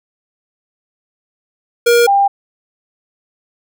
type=tone pair in turn; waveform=square / sine; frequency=474 / 797.2 Hz; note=A#4 / G5; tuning=+29 / +29 cents; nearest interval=major sixth; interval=900 cents; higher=second; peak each=-8 dBFS; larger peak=neither; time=1.86-2.07 / 2.07-2.28 s; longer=neither; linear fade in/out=10 ms; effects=none